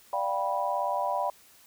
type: chord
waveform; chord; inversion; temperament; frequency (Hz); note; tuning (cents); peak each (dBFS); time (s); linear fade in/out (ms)
sine; G dominant seventh; second; just; 588 / 705.6 / 784 / 980; D5 / F5 / G5 / B5; +2 / +18 / 0 / -14; -32 / -33 / -32 / -30; 0.13-1.3; 2
effects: white hiss -57 dBFS RMS until 1.66 s